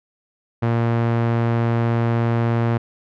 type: tone with low-pass filter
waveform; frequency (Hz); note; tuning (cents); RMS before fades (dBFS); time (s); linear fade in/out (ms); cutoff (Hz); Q
sawtooth; 116.54; A#2; 0; -19; 0.62-2.78; 10; 1800; 0.7
effects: none